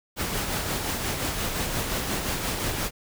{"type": "noise with tremolo", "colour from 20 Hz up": "pink", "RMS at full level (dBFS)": -27, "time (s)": [0.16, 2.91], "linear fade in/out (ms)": 50, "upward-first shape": "sine", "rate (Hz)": 5.7, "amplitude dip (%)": 35, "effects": []}